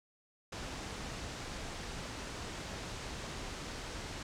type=low-pass noise; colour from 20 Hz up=pink; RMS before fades=-43 dBFS; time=0.52-4.23 s; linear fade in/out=5 ms; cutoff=7600 Hz; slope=24 dB/octave; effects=none